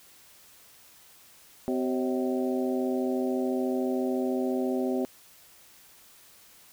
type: harmonic tone with a mistuned harmonic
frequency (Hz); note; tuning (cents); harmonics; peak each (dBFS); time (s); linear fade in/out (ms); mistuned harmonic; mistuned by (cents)
127.5; C3; -44; 2 / 3 / 4 / 5 / 6; -28 / -30 / -35 / -36 / -40; 1.68-5.05; 0; 4; +110
effects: white hiss -55 dBFS RMS until 6.72 s